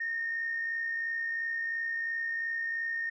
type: tone with amplitude modulation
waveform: sine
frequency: 1836 Hz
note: A#6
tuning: 27 cents flat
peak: -28 dBFS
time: 0-3.1 s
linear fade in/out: 10 ms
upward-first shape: sine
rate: 62.9 Hz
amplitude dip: 40%
effects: tanh soft clip ceiling -24 dBFS